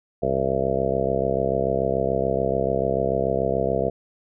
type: harmonic tone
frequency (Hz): 66.9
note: C2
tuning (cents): +39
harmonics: 1 / 2 / 3 / 4 / 5 / 6 / 7 / 8 / 9 / 10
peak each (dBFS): -34 / -31 / -31 / -35 / -34 / -28 / -26 / -29 / -29 / -26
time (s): 0.22-3.9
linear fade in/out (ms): 10
effects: none